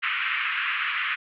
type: band-pass noise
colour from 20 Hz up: white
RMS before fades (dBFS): -27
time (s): 0.02-1.16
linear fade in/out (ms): 20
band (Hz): 1200 to 2800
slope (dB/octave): 48
effects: none